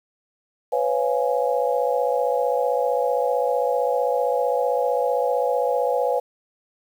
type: chord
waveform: sine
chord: C# dominant seventh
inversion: third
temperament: just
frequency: 498.9 / 554.4 / 693 / 831.5 Hz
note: B4 / C#5 / E#5 / G#5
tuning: +17 / 0 / -14 / +2 cents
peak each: -22 / -24 / -27 / -26 dBFS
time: 0.72-6.2 s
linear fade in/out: 10 ms
effects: 8-bit